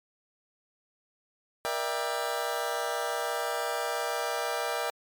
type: chord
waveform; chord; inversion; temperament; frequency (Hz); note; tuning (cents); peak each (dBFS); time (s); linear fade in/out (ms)
25% pulse; E half-diminished seventh; second; just; 474.7 / 593.3 / 659.3 / 791.1; Bb4 / D5 / E5 / G5; +31 / +18 / 0 / +16; -31; 1.65-4.9; 0
effects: MP3 96 kbps